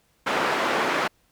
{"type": "band-pass noise", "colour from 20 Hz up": "white", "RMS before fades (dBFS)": -24, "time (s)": [0.26, 1.08], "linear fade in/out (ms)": 10, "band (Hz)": [270, 1500], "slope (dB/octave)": 12, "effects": ["pink hiss -65 dBFS RMS until 1.31 s"]}